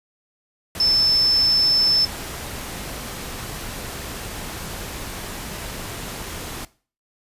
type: tone in noise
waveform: sine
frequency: 5274 Hz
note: E8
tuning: in tune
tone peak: -15 dBFS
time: 0.8-2.05 s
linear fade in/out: 2 ms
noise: pink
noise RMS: -32 dBFS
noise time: 0.75-6.65 s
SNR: +14 dB
effects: noise-tail reverb RT60 0.4 s tail -19 dB re dry + resampled to 32000 Hz

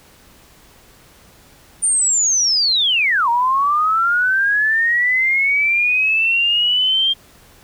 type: linear two-way sweep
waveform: sine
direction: down then up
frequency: 9150 to 923 to 3204 Hz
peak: -13 dBFS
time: 1.82-7.14 s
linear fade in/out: 20 ms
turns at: 3.29 s
effects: pink hiss -48 dBFS RMS until 7.63 s

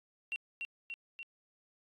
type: tone with echo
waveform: sine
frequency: 2740 Hz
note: F7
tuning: 34 cents flat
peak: -33 dBFS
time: 0.32-0.36 s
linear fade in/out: 0 ms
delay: 290 ms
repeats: 3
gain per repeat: -3 dB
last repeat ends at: 1.23 s
effects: tanh soft clip ceiling -29 dBFS + AAC 64 kbps

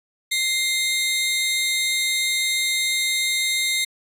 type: tone pair together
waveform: sawtooth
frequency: 2099 / 3730 Hz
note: C7 / A#7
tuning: +5 / 0 cents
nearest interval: minor seventh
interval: 995 cents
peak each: -19 / -20 dBFS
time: 0.31-3.85 s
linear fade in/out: 10 ms
effects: resampled to 32000 Hz

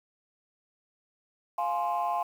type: chord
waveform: sine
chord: F minor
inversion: none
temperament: just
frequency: 698.5 / 838.1 / 1047.7 Hz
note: F5 / Ab5 / C6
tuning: 0 / +16 / +2 cents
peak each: -29 / -30 / -30 dBFS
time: 1.58-2.23 s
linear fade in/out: 5 ms
effects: tanh soft clip ceiling -21 dBFS + 9-bit

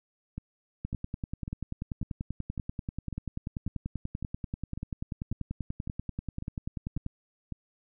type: two click trains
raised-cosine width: 5 ms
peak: -23 / -21 dBFS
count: 14 / 65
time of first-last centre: 0.38-7.523 / 0.85-7.064 s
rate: 1.82 / 10.3 Hz
effects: none

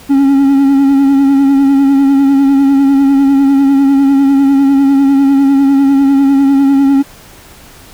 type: tone with vibrato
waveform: triangle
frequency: 275.2 Hz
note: C#4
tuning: 12 cents flat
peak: -3 dBFS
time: 0.09-7.03 s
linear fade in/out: 20 ms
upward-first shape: triangle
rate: 10 Hz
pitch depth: 42 cents each way
effects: pink hiss -37 dBFS RMS until 7.93 s

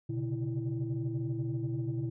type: tone cluster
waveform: sine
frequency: 121.3 / 133.5 / 141.8 / 331 Hz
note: B2 / C3 / C#3 / E4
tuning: -31 / +35 / +40 / +7 cents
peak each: -33 / -38 / -37 / -36 dBFS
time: 0.09-2.1 s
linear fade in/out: 10 ms
effects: tanh soft clip ceiling -25 dBFS

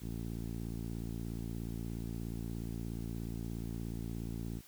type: tone with low-pass filter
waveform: 10% pulse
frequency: 56.9 Hz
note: A#1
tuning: 41 cents flat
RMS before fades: -40 dBFS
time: 0-4.62 s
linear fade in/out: 50 ms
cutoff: 310 Hz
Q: 0.73
effects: white hiss -59 dBFS RMS until 4.67 s

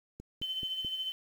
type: click train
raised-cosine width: 3 ms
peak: -31 dBFS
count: 4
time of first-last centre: 0.2-0.848 s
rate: 4.63 Hz
type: tone with tremolo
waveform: sine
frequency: 3063 Hz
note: G7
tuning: 41 cents flat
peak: -31 dBFS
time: 0.42-1.12 s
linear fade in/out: 0 ms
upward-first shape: sine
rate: 14 Hz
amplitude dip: 50%
effects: 9-bit

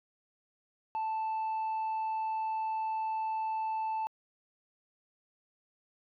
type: tone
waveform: sine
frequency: 880 Hz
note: A5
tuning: in tune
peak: -28 dBFS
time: 0.95-4.07 s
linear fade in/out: 0 ms
effects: tanh soft clip ceiling -30 dBFS

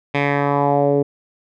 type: tone with low-pass filter sweep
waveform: 10% pulse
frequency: 142.6 Hz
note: C#3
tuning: 49 cents sharp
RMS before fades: -17 dBFS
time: 0.14-1.03 s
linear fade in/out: 10 ms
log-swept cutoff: 2700 to 410 Hz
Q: 2.7
effects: none

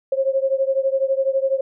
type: beating tone pair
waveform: sine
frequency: 533 / 545 Hz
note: C5 / C#5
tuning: +32 / -29 cents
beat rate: 12 Hz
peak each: -19 / -21 dBFS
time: 0.12-1.61 s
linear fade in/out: 5 ms
effects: none

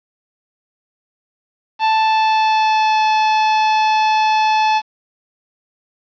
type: tone with pitch glide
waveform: 45% pulse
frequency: 880 to 866.4 Hz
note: A5 to A5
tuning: 0 to -27 cents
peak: -12 dBFS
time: 1.79-4.82 s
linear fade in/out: 50 ms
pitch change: -27 cents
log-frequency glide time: 1.94-3.03 s
effects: resampled to 11025 Hz + 7-bit

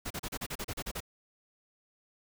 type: noise bursts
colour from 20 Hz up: pink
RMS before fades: -37 dBFS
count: 11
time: 0.05-1.005 s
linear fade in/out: 10 ms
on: 55 ms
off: 35 ms
effects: none

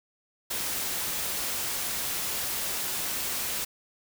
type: noise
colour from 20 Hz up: white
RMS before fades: -31 dBFS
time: 0.5-3.65 s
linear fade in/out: 10 ms
effects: none

